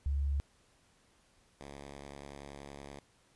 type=tone pair in turn; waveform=sine / 5% pulse; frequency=70.2 / 70.48 Hz; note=C#2 / C#2; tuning=+22 / +29 cents; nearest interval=unison; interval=7 cents; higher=second; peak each=-29 / -35 dBFS; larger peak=first; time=0.06-0.4 / 1.61-2.99 s; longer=second; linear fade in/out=0 ms; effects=pink hiss -68 dBFS RMS until 3.35 s + resampled to 24000 Hz